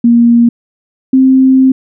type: tone pair in turn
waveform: sine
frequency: 235.7 / 262.6 Hz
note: A#3 / C4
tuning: +19 / +6 cents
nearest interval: major second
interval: 187 cents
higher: second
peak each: -3 dBFS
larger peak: neither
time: 0.04-0.49 / 1.13-1.72 s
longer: second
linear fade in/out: 5 ms
effects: none